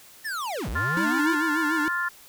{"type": "linear two-way sweep", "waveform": "square", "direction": "down then up", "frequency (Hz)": [1852, 46.25, 358.8], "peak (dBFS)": -29, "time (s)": [0.24, 1.36], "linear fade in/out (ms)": 20, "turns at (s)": 0.69}
{"type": "harmonic tone", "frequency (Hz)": 350, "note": "F4", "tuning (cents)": 4, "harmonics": [3, 4, 5], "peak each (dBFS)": [-31, -27, -28], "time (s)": [0.75, 2.09], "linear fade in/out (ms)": 10}
{"type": "tone with vibrato", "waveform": "square", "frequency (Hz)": 311.1, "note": "D#4", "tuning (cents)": 0, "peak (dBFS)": -26, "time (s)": [0.97, 1.88], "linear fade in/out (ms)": 0, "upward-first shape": "sine", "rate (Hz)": 6.8, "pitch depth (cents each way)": 93}
{"effects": ["white hiss -50 dBFS RMS until 2.28 s"]}